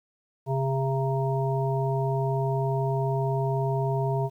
harmonic tone with a mistuned harmonic, 134.8 Hz, C#3, 48 cents flat, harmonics 1 / 3 / 5 / 7, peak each -25 / -30 / -32 / -33 dBFS, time 0.46-4.3 s, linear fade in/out 50 ms, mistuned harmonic 7, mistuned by -22 cents, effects 10-bit

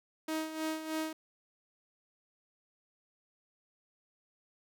sawtooth tone with tremolo, 315.6 Hz, D#4, 25 cents sharp, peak -28 dBFS, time 0.28-1.13 s, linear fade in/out 5 ms, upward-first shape sine, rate 3.2 Hz, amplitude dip 65%, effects none

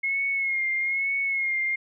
sine tone with vibrato, 2161 Hz, C#7, 45 cents flat, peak -23 dBFS, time 0.03-1.76 s, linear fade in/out 10 ms, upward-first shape sine, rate 1.1 Hz, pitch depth 44 cents each way, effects none

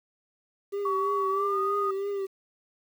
triangle tone with vibrato, 395.8 Hz, G4, 17 cents sharp, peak -26 dBFS, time 0.72-2.27 s, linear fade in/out 20 ms, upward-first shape triangle, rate 3.1 Hz, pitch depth 50 cents each way
sine tone with pitch glide, 1127 to 1236.1 Hz, C#6 to D#6, +28 to -12 cents, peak -26 dBFS, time 0.85-1.91 s, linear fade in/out 5 ms, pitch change +160 cents, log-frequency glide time 1.27-1.61 s
effects 9-bit

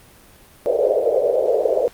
pink band-pass noise, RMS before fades -18 dBFS, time 0.66-1.88 s, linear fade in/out 0 ms, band 450 to 600 Hz, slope 48 dB/octave, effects pink hiss -48 dBFS RMS until 1.93 s + Opus 32 kbps

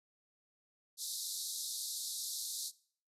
pink band-pass noise, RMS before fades -41 dBFS, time 0.97-2.72 s, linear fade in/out 50 ms, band 3700 to 13000 Hz, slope 96 dB/octave, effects noise-tail reverb RT60 0.5 s tail -20 dB re dry

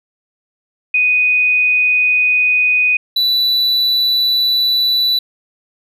sine / triangle tone pair in turn, 2489 / 3965 Hz, D#7 / B7, 0 / +6 cents, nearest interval minor sixth, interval 806 cents, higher second, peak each -10 dBFS, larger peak neither, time 0.94-2.97 / 3.16-5.19 s, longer neither, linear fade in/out 5 ms, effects none

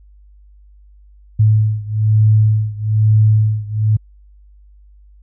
sine beating tone pair, 107.5 / 108.6 Hz, A2 / A2, -40 / -22 cents, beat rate 1.1 Hz, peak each -12 / -14 dBFS, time 1.39-3.97 s, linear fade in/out 10 ms, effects added 50 Hz sine -42 dBFS peak until 5.22 s

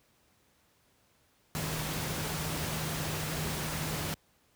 sine tone in noise, 155.56 Hz, D#3, in tune, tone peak -37 dBFS, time 1.55-4.14 s, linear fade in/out 0 ms, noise pink, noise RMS -35 dBFS, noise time 1.55-4.14 s, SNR -5 dB, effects pink hiss -68 dBFS RMS until 4.55 s + high-pass 60 Hz 12 dB/octave

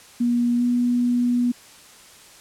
sine tone with pitch glide, 240 to 243.4 Hz, B3 to B3, -49 to -25 cents, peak -17 dBFS, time 0.2-1.52 s, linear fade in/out 10 ms, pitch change +24 cents, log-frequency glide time 0.57-0.62 s, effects white hiss -47 dBFS RMS until 2.4 s + low-pass 10000 Hz 12 dB/octave

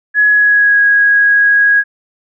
sine tone with pitch glide, 1685 to 1652.2 Hz, G#6 to G#6, +25 to -9 cents, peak -6 dBFS, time 0.14-1.84 s, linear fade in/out 50 ms, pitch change -34 cents, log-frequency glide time 0.29-0.8 s, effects none

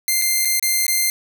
5% pulse tone with dropouts, 2093 Hz, C7, in tune, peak -6 dBFS, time 0.08-1.1 s, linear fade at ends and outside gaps 1 ms, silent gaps 0.216-0.22 / 0.45-0.454 / 0.596-0.626 / 0.866-0.88 s, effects none

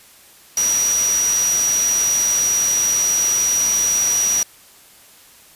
sine tone in noise, 5800 Hz, F#8, 35 cents flat, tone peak -15 dBFS, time 0.57-4.43 s, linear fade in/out 2 ms, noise white, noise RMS -25 dBFS, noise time 0.57-4.43 s, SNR +7 dB, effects white hiss -47 dBFS RMS until 5.55 s + resampled to 32000 Hz

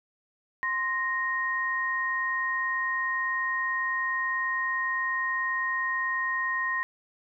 sine tone pair together, 1046.5 / 1864.7 Hz, C6 / A#6, 0 / 0 cents, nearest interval minor seventh, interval 1000 cents, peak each -31 / -27 dBFS, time 0.63-6.83 s, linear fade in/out 0 ms, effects none

